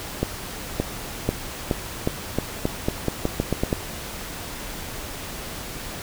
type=accelerating click train; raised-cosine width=2 ms; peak=-7 dBFS; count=14; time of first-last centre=0.23-3.728 s; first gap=570 ms; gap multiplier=0.86; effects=pink hiss -34 dBFS RMS until 6.02 s